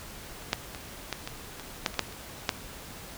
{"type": "clicks", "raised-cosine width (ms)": 0.2, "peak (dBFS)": [-29, -7, -21, -12, -17, -23, -7, -22, -6, -28, -6], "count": 11, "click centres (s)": [0.422, 0.531, 0.748, 1.127, 1.275, 1.597, 1.862, 1.942, 1.993, 2.125, 2.492], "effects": ["pink hiss -44 dBFS RMS until 3.17 s"]}